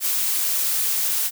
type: noise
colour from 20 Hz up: blue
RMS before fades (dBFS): -22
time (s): 0-1.31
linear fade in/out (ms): 50
effects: none